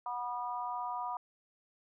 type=harmonic tone; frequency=243.9 Hz; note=B3; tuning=21 cents flat; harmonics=3 / 4 / 5; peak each=-40 / -37 / -42 dBFS; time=0.06-1.17 s; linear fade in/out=2 ms; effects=none